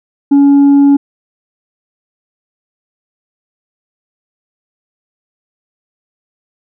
triangle tone with tanh clipping, 281.5 Hz, C#4, 27 cents sharp, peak -4 dBFS, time 0.31-0.97 s, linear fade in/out 10 ms, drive 7 dB, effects none

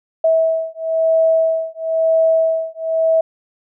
sine beating tone pair, 648 / 649 Hz, E5 / E5, -30 / -27 cents, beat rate 1 Hz, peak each -16 / -16 dBFS, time 0.24-3.21 s, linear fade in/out 5 ms, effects none

